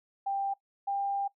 sine tone pair in turn, 790 / 796.4 Hz, G5 / G5, +13 / +27 cents, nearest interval unison, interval 14 cents, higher second, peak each -28 dBFS, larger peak neither, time 0.26-0.54 / 0.87-1.28 s, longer second, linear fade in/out 10 ms, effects noise-tail reverb RT60 0.1 s tail -19 dB re dry

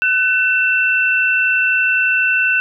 sine tone pair together, 1505.2 / 2682 Hz, F#6 / E7, +29 / +29 cents, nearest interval minor seventh, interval 1000 cents, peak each -15 dBFS, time 0.02-2.6 s, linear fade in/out 0 ms, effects none

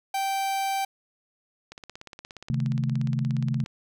45% pulse tone, 780 Hz, G5, 9 cents flat, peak -25 dBFS, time 0.14-0.85 s, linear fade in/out 5 ms
click train, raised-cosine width 0.2 ms, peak -24 dBFS, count 34, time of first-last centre 1.72-3.661 s, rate 17 Hz
sine chord, A diminished, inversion first, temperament equal with one note detuned, 132.03 / 155.56 / 220 Hz, C3 / Eb3 / A3, +16 / 0 / 0 cents, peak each -25 / -30 / -30 dBFS, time 2.5-3.64 s, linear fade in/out 0 ms
effects none

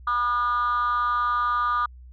sine tone with frequency modulation, 1211 Hz, D#6, 47 cents flat, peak -19 dBFS, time 0.07-1.86 s, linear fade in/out 5 ms, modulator 234 Hz, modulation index 0.64, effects tanh soft clip ceiling -18 dBFS + added 62 Hz sine -42 dBFS peak until 2.12 s

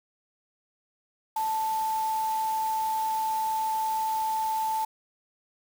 sine tone in noise, 880 Hz, A5, in tune, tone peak -25 dBFS, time 1.36-4.85 s, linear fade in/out 5 ms, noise white, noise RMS -42 dBFS, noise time 1.36-4.85 s, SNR +14 dB, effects none

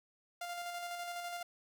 sawtooth tone with tremolo, 698.5 Hz, F5, in tune, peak -35 dBFS, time 0.41-1.43 s, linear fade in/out 5 ms, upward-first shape square, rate 12 Hz, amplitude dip 30%, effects none

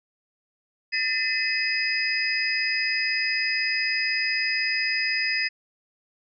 sine tone cluster, 1790 / 2036 / 2552 / 4980 Hz, A6 / C7 / D#7 / D#8, +29 / -48 / +43 / +1 cents, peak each -28 dBFS, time 0.92-5.49 s, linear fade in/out 20 ms, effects none

